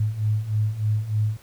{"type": "beating tone pair", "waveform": "sine", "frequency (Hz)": [105, 108.3], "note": ["G#2", "A2"], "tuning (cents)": [19, -27], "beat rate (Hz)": 3.3, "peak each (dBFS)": [-26, -22], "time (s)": [0, 1.37], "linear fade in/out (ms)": 5, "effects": ["pink hiss -52 dBFS RMS until 1.42 s"]}